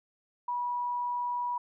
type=tone; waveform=sine; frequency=973 Hz; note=B5; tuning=26 cents flat; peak=-29 dBFS; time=0.48-1.58 s; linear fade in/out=5 ms; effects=none

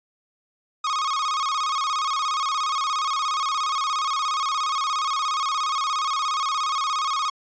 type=tone with vibrato; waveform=45% pulse; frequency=1168 Hz; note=D6; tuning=10 cents flat; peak=-22 dBFS; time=0.84-7.3 s; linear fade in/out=5 ms; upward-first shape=square; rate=17 Hz; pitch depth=110 cents each way; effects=resampled to 16000 Hz

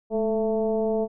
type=tone with frequency modulation; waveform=sine; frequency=440 Hz; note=A4; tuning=in tune; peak=-21 dBFS; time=0.1-1.08 s; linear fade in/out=50 ms; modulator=226 Hz; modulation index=1.1; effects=none

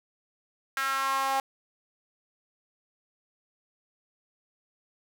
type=tone with high-pass filter sweep; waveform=sawtooth; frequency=269.9 Hz; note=C#4; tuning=46 cents flat; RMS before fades=-28 dBFS; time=0.77-1.4 s; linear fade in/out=2 ms; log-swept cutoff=1500 to 830 Hz; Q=4.6; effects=none

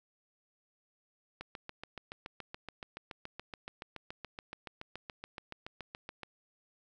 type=click train; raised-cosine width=0.3 ms; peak=-26 dBFS; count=35; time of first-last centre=1.41-6.233 s; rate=7.05 Hz; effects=none

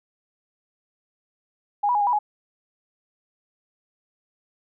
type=tone with pitch steps; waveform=sine; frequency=821 / 977 / 830 / 813 / 977 / 838 Hz; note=G#5 / B5 / G#5 / G#5 / B5 / G#5; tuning=-20 / -19 / -1 / -37 / -19 / +15 cents; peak=-18 dBFS; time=1.83-2.19 s; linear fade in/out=10 ms; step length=60 ms; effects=none

